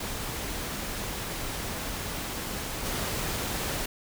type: noise with level steps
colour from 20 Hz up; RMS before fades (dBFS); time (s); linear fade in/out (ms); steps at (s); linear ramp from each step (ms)
pink; -34 / -31; 0-3.86; 5; 2.85; 10
effects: none